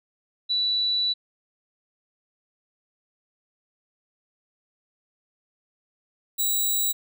sine / 5% pulse tone pair in turn, 3951 / 3890 Hz, B7 / B7, 0 / -27 cents, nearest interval unison, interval 27 cents, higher first, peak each -21 / -14 dBFS, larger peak second, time 0.49-1.14 / 6.38-6.93 s, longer first, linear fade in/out 20 ms, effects none

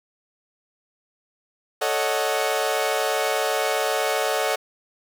sawtooth chord, D# half-diminished seventh, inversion second, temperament equal, 440 / 554.4 / 622.3 / 740 Hz, A4 / C#5 / D#5 / F#5, 0 / 0 / 0 / 0 cents, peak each -23 dBFS, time 1.81-4.56 s, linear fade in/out 10 ms, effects none

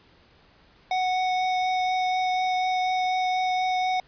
square tone with vibrato, 740 Hz, F#5, in tune, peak -23 dBFS, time 0.91-4 s, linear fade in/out 2 ms, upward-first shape triangle, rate 4.1 Hz, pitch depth 10 cents each way, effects pink hiss -57 dBFS RMS until 4.07 s + resampled to 11025 Hz

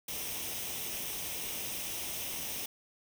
white noise with comb filter, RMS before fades -38 dBFS, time 0.08-2.66 s, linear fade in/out 5 ms, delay 0.34 ms, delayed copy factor +0.55, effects none

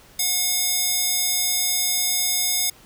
square tone with high-pass filter, 722 Hz, F#5, 43 cents flat, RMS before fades -22 dBFS, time 0.19-2.7 s, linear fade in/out 5 ms, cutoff 5000 Hz, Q 0.78, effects pink hiss -50 dBFS RMS until 2.85 s

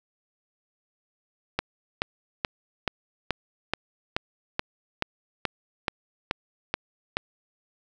click train, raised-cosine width 0.3 ms, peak -8 dBFS, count 14, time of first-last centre 1.59-7.169 s, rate 2.33 Hz, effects none

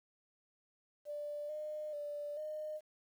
sine tone with pitch steps, 589 / 608 / 586 / 613 Hz, D5 / D#5 / D5 / D#5, +5 / -40 / -4 / -26 cents, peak -39 dBFS, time 1.05-2.81 s, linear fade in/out 50 ms, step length 440 ms, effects 11-bit

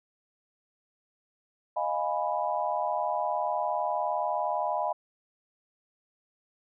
sine chord, F half-diminished seventh, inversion third, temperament equal with one note detuned, 618.7 / 698.5 / 830.6 / 987.8 Hz, Eb5 / F5 / Ab5 / Cb6, -10 / 0 / 0 / 0 cents, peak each -32 dBFS, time 1.76-4.93 s, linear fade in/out 10 ms, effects none

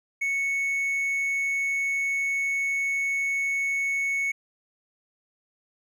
triangle tone, 2212 Hz, C#7, 4 cents flat, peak -22 dBFS, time 0.21-4.32 s, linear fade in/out 10 ms, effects none

